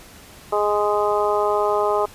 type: harmonic tone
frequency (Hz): 207.7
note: G#3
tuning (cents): 0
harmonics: 2 / 3 / 4 / 5 / 6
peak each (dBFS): -21 / -23 / -24 / -25 / -26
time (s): 0.52-2.06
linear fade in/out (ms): 10
effects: pink hiss -44 dBFS RMS until 2.14 s + resampled to 32000 Hz